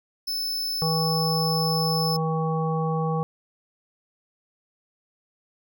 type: tone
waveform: 45% pulse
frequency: 5260 Hz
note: E8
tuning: 5 cents flat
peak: -26 dBFS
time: 0.27-2.17 s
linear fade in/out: 10 ms
type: harmonic tone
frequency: 160 Hz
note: D#3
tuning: 49 cents sharp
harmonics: 1 / 3 / 5 / 7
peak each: -24 / -29 / -31 / -32 dBFS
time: 0.82-3.23 s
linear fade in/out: 0 ms
effects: none